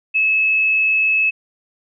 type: tone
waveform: sine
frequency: 2593 Hz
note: E7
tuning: 29 cents flat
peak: -13 dBFS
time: 0.14-1.31 s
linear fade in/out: 20 ms
effects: none